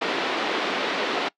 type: band-pass noise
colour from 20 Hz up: pink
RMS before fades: -26 dBFS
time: 0.01-1.29 s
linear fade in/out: 10 ms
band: 270 to 4000 Hz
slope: 24 dB/octave
effects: noise-tail reverb RT60 0.1 s tail -22 dB re dry